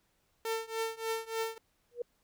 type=tone with tremolo; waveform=sawtooth; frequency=449.5 Hz; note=A4; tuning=37 cents sharp; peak=-26 dBFS; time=0.45-1.58 s; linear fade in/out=2 ms; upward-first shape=triangle; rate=3.4 Hz; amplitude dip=95%
type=tone with exponential growth; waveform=sine; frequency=480 Hz; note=B4; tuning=49 cents flat; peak=-29 dBFS; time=1.91-2.02 s; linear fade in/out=5 ms; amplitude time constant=22 ms
effects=pink hiss -74 dBFS RMS until 2.23 s